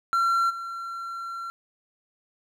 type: tone with level steps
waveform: triangle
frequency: 1363 Hz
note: F6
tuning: 43 cents flat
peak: -18 / -30 dBFS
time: 0.13-1.5 s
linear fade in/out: 0 ms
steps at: 0.49 s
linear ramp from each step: 20 ms
effects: none